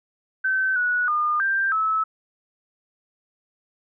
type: tone with pitch steps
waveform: sine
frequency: 1537 / 1467 / 1214 / 1579 / 1300 Hz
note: G6 / F#6 / D#6 / G6 / E6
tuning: -35 / -15 / -43 / +12 / -24 cents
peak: -19 dBFS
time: 0.44-2.04 s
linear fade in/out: 10 ms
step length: 320 ms
effects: none